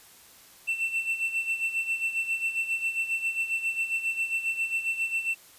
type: tone with tremolo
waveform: triangle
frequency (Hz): 2687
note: E7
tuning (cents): +33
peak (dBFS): -22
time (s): 0.67-5.35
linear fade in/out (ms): 20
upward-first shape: sine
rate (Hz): 7.4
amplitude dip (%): 70
effects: white hiss -53 dBFS RMS until 5.58 s + resampled to 32000 Hz